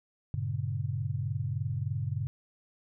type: chord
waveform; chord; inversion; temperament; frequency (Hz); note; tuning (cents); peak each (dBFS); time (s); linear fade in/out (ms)
sine; G diminished; none; just; 98 / 117.6 / 141.12; G2 / Bb2 / Db3; 0 / +16 / +31; -34; 0.34-2.27; 0
effects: none